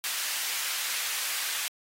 pink high-pass noise, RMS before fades -32 dBFS, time 0.04-1.68 s, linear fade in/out 0 ms, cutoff 1800 Hz, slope 12 dB/octave, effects AAC 48 kbps

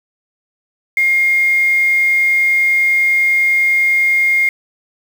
sine tone with quantisation, 2130 Hz, C7, 30 cents sharp, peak -10 dBFS, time 0.97-4.49 s, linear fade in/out 2 ms, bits 5, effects none

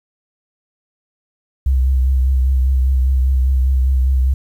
sine tone with vibrato, 65.2 Hz, C2, 5 cents flat, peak -11 dBFS, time 1.66-4.34 s, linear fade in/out 5 ms, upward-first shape triangle, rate 5 Hz, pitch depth 49 cents each way, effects 8-bit

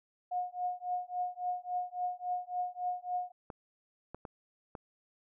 sine tone with tremolo, 721 Hz, F#5, 45 cents flat, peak -29 dBFS, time 0.31-3.32 s, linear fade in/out 10 ms, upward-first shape triangle, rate 3.6 Hz, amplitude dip 100%
clicks, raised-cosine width 1 ms, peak -28 dBFS, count 4, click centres 3.502 / 4.146 / 4.252 / 4.752 s
effects none

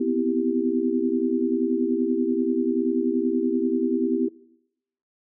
sine chord, C major seventh, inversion third, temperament equal with one note detuned, 246.9 / 257.3 / 329.6 / 392 Hz, B3 / C4 / E4 / G4, 0 / -29 / 0 / 0 cents, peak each -26 dBFS, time 0-4.29 s, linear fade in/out 10 ms, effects noise-tail reverb RT60 0.8 s tail -20 dB re dry

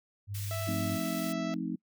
sine tone, 101 Hz, G#2, 48 cents flat, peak -34 dBFS, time 0.27-0.99 s, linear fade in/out 50 ms
white high-pass noise, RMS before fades -43 dBFS, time 0.34-1.33 s, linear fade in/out 10 ms, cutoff 2100 Hz, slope 12 dB/octave
harmonic tone, 659.3 Hz, E5, in tune, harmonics 1 / 2 / 3 / 4 / 5 / 6 / 7 / 8 / 9 / 10, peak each -37 / -43 / -47 / -49 / -51 / -53 / -54 / -55 / -56 / -57 dBFS, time 0.51-1.54 s, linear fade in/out 0 ms
sine chord, F dominant seventh, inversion none, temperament just, 174.61 / 218.3 / 261.9 / 314.3 Hz, F3 / A3 / C4 / Eb4, 0 / -13 / +2 / +18 cents, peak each -37 dBFS, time 0.67-1.76 s, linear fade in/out 10 ms
effects noise-tail reverb RT60 0.1 s tail -26 dB re dry

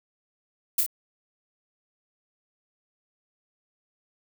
violet noise with echo, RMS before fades -21 dBFS, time 0.78-0.81 s, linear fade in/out 5 ms, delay 27 ms, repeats 2, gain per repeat -4 dB, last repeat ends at 0.864 s, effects none

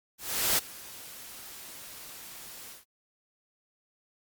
white noise with ADSR envelope, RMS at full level -24 dBFS, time 0.18-2.85 s, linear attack 400 ms, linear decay 16 ms, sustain -21 dB, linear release 150 ms, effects Opus 48 kbps

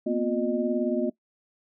sine tone cluster, 234.6 / 253 / 356.6 / 612 Hz, A#3 / B3 / F4 / D#5, +11 / +42 / +36 / -29 cents, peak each -28 / -29 / -28 / -30 dBFS, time 0.06-1.1 s, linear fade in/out 10 ms, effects noise-tail reverb RT60 0.1 s tail -20 dB re dry

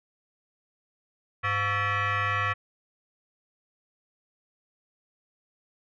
sine tone with frequency modulation, 101.9 Hz, G#2, 32 cents flat, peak -23 dBFS, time 1.43-2.54 s, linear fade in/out 20 ms, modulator 614 Hz, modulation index 3.5, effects tanh soft clip ceiling -19 dBFS

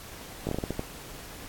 slowing click train, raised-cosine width 2 ms, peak -16 dBFS, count 8, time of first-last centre 0.47-0.794 s, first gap 19 ms, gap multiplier 1.29, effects pink hiss -44 dBFS RMS until 1.48 s + AAC 64 kbps

